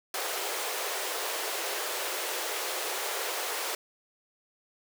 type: high-pass noise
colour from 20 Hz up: pink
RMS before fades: -33 dBFS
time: 0.14-3.75 s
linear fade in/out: 2 ms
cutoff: 380 Hz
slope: 48 dB/octave
effects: none